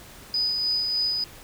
sine tone with tremolo, 4978 Hz, D#8, in tune, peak -21 dBFS, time 0.34-1.24 s, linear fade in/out 2 ms, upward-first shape sine, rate 3.3 Hz, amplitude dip 30%, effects pink hiss -46 dBFS RMS until 1.43 s

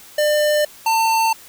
square tone pair in turn, 599 / 897.5 Hz, D5 / A5, +34 / +34 cents, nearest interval perfect fifth, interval 700 cents, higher second, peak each -15 dBFS, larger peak neither, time 0.18-0.65 / 0.86-1.33 s, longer neither, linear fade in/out 5 ms, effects white hiss -43 dBFS RMS until 1.48 s

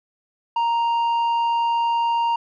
triangle tone with tanh clipping, 932.3 Hz, A#5, in tune, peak -19 dBFS, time 0.56-2.36 s, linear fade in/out 5 ms, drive 10 dB, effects none

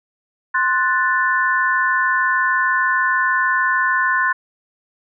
sine chord, F# diminished, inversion second, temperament equal, 1046.5 / 1480 / 1760 Hz, C6 / F#6 / A6, 0 / 0 / 0 cents, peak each -19 dBFS, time 0.54-4.33 s, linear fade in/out 10 ms, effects none

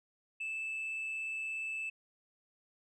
sine tone with amplitude modulation, 2630 Hz, E7, 5 cents flat, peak -32 dBFS, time 0.4-1.9 s, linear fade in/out 10 ms, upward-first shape sine, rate 137 Hz, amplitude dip 35%, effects tanh soft clip ceiling -34 dBFS

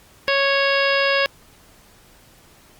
harmonic tone with a mistuned harmonic, 553 Hz, C#5, 4 cents flat, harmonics 1 / 2 / 3 / 4 / 5 / 6 / 7 / 8 / 9, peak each -20 / -25 / -22 / -26 / -24 / -29 / -33 / -33 / -29 dBFS, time 0.28-1.26 s, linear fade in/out 0 ms, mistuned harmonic 7, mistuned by -23 cents, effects pink hiss -51 dBFS RMS until 2.79 s + Opus 48 kbps

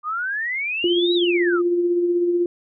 sine exponential two-way sweep, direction up then down, 1188 to 3942 to 1188 Hz, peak -22 dBFS, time 0.03-1.62 s, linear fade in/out 50 ms, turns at 1.14 s
sine tone with tremolo, 349.2 Hz, F4, in tune, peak -15 dBFS, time 0.84-2.46 s, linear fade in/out 2 ms, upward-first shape sine, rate 16 Hz, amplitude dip 35%
effects none

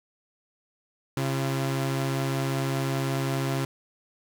sawtooth tone pair together, 135.3 / 340.9 Hz, C#3 / F4, -42 / -42 cents, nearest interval octave + major third, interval 1600 cents, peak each -22 / -29 dBFS, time 1.17-3.65 s, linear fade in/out 2 ms, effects none

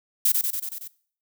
violet noise with echo, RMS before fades -19 dBFS, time 0.25-0.32 s, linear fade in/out 5 ms, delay 93 ms, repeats 6, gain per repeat -3 dB, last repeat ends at 0.878 s, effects noise-tail reverb RT60 0.5 s tail -20 dB re dry

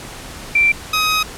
sine / 15% pulse tone pair in turn, 2349 / 1261 Hz, D7 / D#6, 0 / +23 cents, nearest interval major seventh, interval 1077 cents, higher first, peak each -10 / -8 dBFS, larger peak second, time 0.55-0.72 / 0.93-1.23 s, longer second, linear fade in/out 5 ms, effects pink hiss -33 dBFS RMS until 1.37 s + low-pass 11000 Hz 12 dB/octave

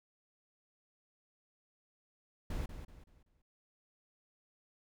brown noise with echo, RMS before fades -37 dBFS, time 2.5-2.66 s, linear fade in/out 5 ms, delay 190 ms, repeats 4, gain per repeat -9 dB, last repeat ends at 3.42 s, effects none

